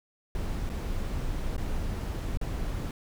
brown noise with dropouts, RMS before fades -31 dBFS, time 0.35-2.91 s, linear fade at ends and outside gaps 1 ms, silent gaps 0.693-0.699 / 1.565-1.579 / 2.373-2.413 s, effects none

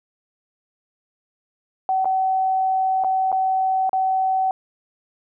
sine tone with dropouts, 759 Hz, F#5, 44 cents sharp, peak -17 dBFS, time 1.89-4.51 s, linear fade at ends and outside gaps 1 ms, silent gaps 2.046-2.055 / 3.038-3.045 / 3.318-3.326 / 3.894-3.931 s, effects none

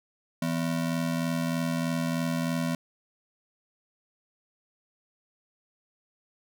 square ring-modulated tone, 207.7 Hz, G#3, in tune, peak -24 dBFS, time 0.42-2.75 s, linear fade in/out 2 ms, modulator 41.6 Hz, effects none

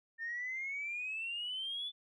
sine exponential sweep, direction up, 1800 to 3498 Hz, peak -36 dBFS, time 0.18-1.92 s, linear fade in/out 50 ms, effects tanh soft clip ceiling -32 dBFS

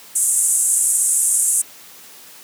white band-pass noise, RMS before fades -17 dBFS, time 0.15-1.62 s, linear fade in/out 10 ms, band 7700 to 10000 Hz, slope 48 dB/octave, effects white hiss -42 dBFS RMS until 2.43 s + high-pass 150 Hz 12 dB/octave

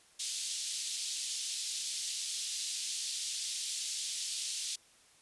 pink band-pass noise, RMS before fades -38 dBFS, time 0.19-4.76 s, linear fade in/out 10 ms, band 3500 to 9900 Hz, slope 24 dB/octave, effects white hiss -63 dBFS RMS until 5.21 s + resampled to 24000 Hz

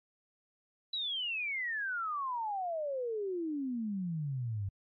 sine exponential sweep, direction down, 3981 to 94.6 Hz, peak -33 dBFS, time 0.93-4.69 s, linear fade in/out 5 ms, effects AAC 32 kbps

